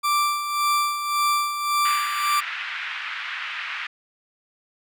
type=tone with tremolo; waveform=40% pulse; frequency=1174.7 Hz; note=D6; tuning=in tune; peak=-17 dBFS; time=0.03-2.41 s; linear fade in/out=20 ms; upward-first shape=sine; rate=1.8 Hz; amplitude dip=60%
type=band-pass noise; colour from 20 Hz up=white; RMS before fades=-31 dBFS; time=1.85-3.87 s; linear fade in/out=5 ms; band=1300 to 2600 Hz; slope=24 dB/octave
effects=none